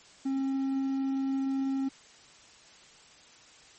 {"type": "tone", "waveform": "triangle", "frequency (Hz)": 269.5, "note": "C#4", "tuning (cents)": -49, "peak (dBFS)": -25, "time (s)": [0.25, 1.89], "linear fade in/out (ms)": 10, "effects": ["white hiss -55 dBFS RMS until 3.78 s", "MP3 32 kbps"]}